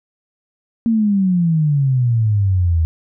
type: exponential sweep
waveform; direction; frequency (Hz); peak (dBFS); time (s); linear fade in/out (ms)
sine; down; 233.1 to 79.2; -12; 0.86-2.85; 0
effects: none